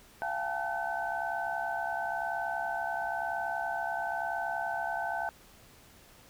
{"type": "tone cluster", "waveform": "sine", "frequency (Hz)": [685, 754, 826, 887, 1520], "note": ["F5", "F#5", "G#5", "A5", "F#6"], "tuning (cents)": [-34, 32, -10, 14, 46], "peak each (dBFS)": [-36, -39, -38, -39, -36], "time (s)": [0.22, 5.29], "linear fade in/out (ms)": 0, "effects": ["pink hiss -57 dBFS RMS until 6.29 s"]}